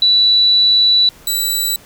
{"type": "tone pair in turn", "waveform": ["sine", "15% pulse"], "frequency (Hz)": [3951, 3951], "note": ["B7", "B7"], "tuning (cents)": [0, 0], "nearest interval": "unison", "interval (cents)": 0, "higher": "neither", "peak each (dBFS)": [-8, -8], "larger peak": "neither", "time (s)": [[0.02, 1.09], [1.27, 1.76]], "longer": "first", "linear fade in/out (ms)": 2, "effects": ["pink hiss -43 dBFS RMS until 1.85 s"]}